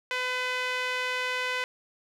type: tone with band-pass filter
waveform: sawtooth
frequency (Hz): 504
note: B4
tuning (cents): +35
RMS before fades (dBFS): -30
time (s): 0.11-1.64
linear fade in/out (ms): 0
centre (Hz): 2200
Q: 1.4
effects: none